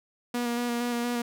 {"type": "tone with vibrato", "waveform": "sawtooth", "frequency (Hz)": 239.7, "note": "A#3", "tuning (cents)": 48, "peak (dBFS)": -23, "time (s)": [0.34, 1.22], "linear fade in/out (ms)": 5, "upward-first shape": "square", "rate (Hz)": 4.3, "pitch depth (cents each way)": 16, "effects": []}